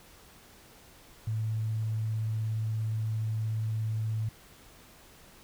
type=tone with vibrato; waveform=sine; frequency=110 Hz; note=A2; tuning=in tune; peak=-28 dBFS; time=1.27-4.29 s; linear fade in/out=5 ms; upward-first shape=sine; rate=17 Hz; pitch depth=8 cents each way; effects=pink hiss -55 dBFS RMS until 5.43 s